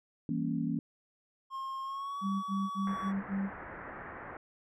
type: chord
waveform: sine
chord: E diminished seventh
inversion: none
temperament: equal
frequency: 164.81 / 196 / 233.1 / 277.2 Hz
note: E3 / G3 / Bb3 / Db4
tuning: 0 / 0 / 0 / 0 cents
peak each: -35 / -40 / -34 / -35 dBFS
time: 0.29-0.79 s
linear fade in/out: 2 ms
type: tone with pitch glide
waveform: triangle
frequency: 1070 to 1133.6 Hz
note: C6 to C#6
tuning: +38 to +38 cents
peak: -34 dBFS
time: 1.5-3.13 s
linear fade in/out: 50 ms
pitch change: +100 cents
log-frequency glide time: 1.83-2.19 s
type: tone bursts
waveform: sine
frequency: 196 Hz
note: G3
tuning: in tune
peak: -30 dBFS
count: 5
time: 2.21-3.502 s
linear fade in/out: 50 ms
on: 220 ms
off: 48 ms
type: low-pass noise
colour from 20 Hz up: white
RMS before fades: -45 dBFS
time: 2.87-4.37 s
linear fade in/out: 2 ms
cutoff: 1900 Hz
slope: 48 dB/octave
effects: none